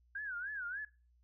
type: tone with vibrato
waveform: sine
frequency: 1555 Hz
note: G6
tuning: 14 cents flat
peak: -38 dBFS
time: 0.15-0.85 s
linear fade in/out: 5 ms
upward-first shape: sine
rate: 3.4 Hz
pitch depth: 180 cents each way
effects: noise-tail reverb RT60 0.3 s tail -19 dB re dry + added 60 Hz sine -66 dBFS peak until 1.23 s